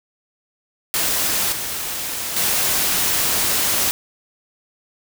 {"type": "noise with level steps", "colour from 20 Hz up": "white", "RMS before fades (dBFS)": [-20, -26, -19], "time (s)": [0.94, 3.91], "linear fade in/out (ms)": 0, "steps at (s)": [1.52, 2.36], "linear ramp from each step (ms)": 5, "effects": []}